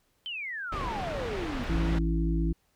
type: exponential sweep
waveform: sine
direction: down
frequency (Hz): 3136 to 230.6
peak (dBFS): -33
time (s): 0.26-1.64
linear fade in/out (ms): 0
type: low-pass noise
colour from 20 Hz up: pink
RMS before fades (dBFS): -35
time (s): 0.72-1.99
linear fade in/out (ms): 5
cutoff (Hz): 2800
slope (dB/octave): 12
type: harmonic tone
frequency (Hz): 55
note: A1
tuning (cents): 0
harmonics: 1 / 3 / 5 / 6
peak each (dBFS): -26 / -30 / -36 / -33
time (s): 1.69-2.53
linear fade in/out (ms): 10
effects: pink hiss -71 dBFS RMS until 2.75 s